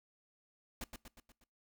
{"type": "noise with echo", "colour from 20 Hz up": "pink", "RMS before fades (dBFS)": -42, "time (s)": [0.81, 0.84], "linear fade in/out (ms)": 2, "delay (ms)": 120, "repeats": 5, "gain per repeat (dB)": -5, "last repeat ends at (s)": 1.44, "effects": ["noise-tail reverb RT60 0.3 s tail -23 dB re dry"]}